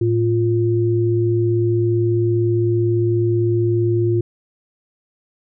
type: tone pair together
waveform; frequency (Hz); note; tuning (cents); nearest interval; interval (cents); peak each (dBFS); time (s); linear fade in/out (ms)
sine; 111.33 / 349.2; A2 / F4; +21 / 0; octave + minor sixth; 1979; -17; 0.01-4.21; 5
effects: none